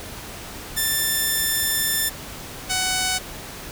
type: tone pair in turn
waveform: 5% pulse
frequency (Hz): 1775 / 746.3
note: A6 / F#5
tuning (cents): +15 / +15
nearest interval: octave + minor third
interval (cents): 1500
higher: first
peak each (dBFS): -9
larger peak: neither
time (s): 0.76-2.1 / 2.69-3.19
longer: first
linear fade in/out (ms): 20
effects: pink hiss -36 dBFS RMS until 3.71 s